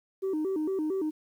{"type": "tone with vibrato", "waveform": "sine", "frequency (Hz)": 344.3, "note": "F4", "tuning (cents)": -25, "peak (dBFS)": -25, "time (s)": [0.22, 1.11], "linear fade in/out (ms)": 20, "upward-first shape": "square", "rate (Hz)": 4.4, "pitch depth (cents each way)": 190, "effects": ["tanh soft clip ceiling -25 dBFS", "10-bit"]}